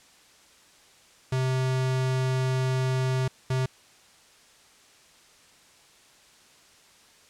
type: tone bursts at uneven times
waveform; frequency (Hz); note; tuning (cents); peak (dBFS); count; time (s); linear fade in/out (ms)
square; 130; C3; -11; -24; 2; 1.32-3.28 / 3.5-3.66; 5
effects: white hiss -56 dBFS RMS until 7.29 s + low-pass 8000 Hz 12 dB/octave